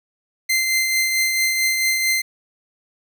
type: tone with tremolo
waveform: sawtooth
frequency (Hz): 2079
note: C7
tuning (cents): -12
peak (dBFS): -12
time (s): 0.49-2.22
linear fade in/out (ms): 10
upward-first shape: triangle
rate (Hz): 4.5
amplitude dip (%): 40
effects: none